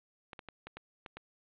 clicks, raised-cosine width 0.3 ms, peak -28 dBFS, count 7, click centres 0.332 / 0.392 / 0.487 / 0.67 / 0.77 / 1.062 / 1.17 s, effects resampled to 8000 Hz + 9-bit

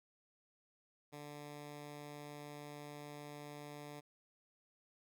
10% pulse tone, 146.83 Hz, D3, in tune, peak -40 dBFS, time 1.12-4.01 s, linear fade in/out 20 ms, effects none

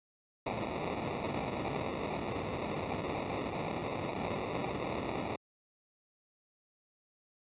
blue noise with sample-and-hold, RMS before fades -36 dBFS, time 0.46-5.36 s, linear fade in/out 5 ms, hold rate 1575 Hz, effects high-pass 80 Hz 12 dB/octave + resampled to 8000 Hz

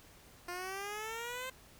10% pulse exponential sweep, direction up, 349.2 to 523.3 Hz, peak -31 dBFS, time 0.48-1.5 s, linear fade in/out 5 ms, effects pink hiss -59 dBFS RMS until 1.79 s

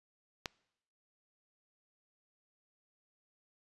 click, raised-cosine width 0.2 ms, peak -18 dBFS, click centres 0.458 s, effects noise-tail reverb RT60 0.8 s tail -24 dB re dry + resampled to 24000 Hz

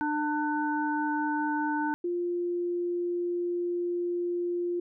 harmonic tone, 299.2 Hz, D4, 32 cents sharp, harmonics 1 / 3 / 5, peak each -29 / -30 / -34 dBFS, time 0.01-1.94 s, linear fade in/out 0 ms
sine tone, 350 Hz, F4, 4 cents sharp, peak -27 dBFS, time 2.04-4.8 s, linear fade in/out 5 ms
effects none

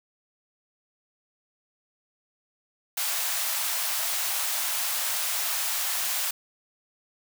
white high-pass noise, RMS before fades -28 dBFS, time 2.97-6.31 s, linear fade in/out 5 ms, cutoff 610 Hz, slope 48 dB/octave, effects none

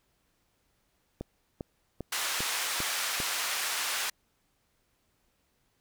click train, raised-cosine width 2 ms, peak -22 dBFS, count 6, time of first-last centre 1.21-3.202 s, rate 2.51 Hz
pink band-pass noise, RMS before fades -32 dBFS, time 2.12-4.1 s, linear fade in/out 5 ms, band 1200 to 13000 Hz, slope 12 dB/octave
effects pink hiss -73 dBFS RMS until 5.8 s

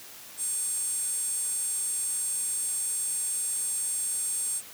square tone with high-pass filter, 496 Hz, B4, 7 cents sharp, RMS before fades -30 dBFS, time 0.37-4.62 s, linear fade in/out 50 ms, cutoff 8600 Hz, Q 8.6, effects white hiss -46 dBFS RMS until 4.73 s + high-pass 80 Hz 12 dB/octave

